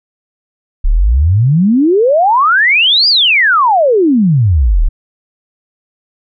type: exponential two-way sweep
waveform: sine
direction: up then down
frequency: 31.65 to 4978 to 31.65 Hz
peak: -6 dBFS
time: 0.84-4.89 s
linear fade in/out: 10 ms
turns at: 3.08 s
effects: none